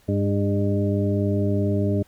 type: harmonic tone with a mistuned harmonic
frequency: 101 Hz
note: G#2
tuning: 48 cents flat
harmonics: 1 / 2 / 3 / 4 / 6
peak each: -22 / -25 / -27 / -28 / -30 dBFS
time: 0.08-2.03 s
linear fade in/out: 10 ms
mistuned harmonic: 3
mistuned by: -20 cents
effects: pink hiss -58 dBFS RMS until 2.07 s